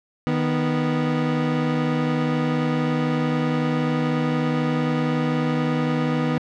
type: tone pair together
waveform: 30% pulse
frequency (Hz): 155.03 / 246.1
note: D#3 / B3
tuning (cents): -6 / -6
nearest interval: minor sixth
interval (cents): 800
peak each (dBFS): -20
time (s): 0.27-6.38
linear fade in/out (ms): 0
effects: low-pass 3000 Hz 12 dB/octave